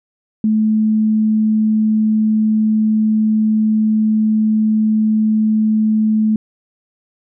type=tone; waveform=sine; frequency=216.7 Hz; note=A3; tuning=26 cents flat; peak=-11 dBFS; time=0.44-6.36 s; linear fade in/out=2 ms; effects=none